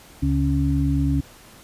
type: harmonic tone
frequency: 69.3 Hz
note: C#2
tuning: in tune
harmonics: 1 / 2 / 4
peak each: -22 / -22 / -22 dBFS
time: 0.22-1.21 s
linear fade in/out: 10 ms
effects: pink hiss -47 dBFS RMS until 1.63 s + resampled to 32000 Hz